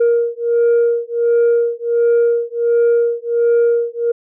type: beating tone pair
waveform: sine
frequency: 469.4 / 470.8 Hz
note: A#4 / A#4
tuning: +12 / +17 cents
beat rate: 1.4 Hz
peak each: -13 / -13 dBFS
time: 0-4.12 s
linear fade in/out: 10 ms
effects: tanh soft clip ceiling -8 dBFS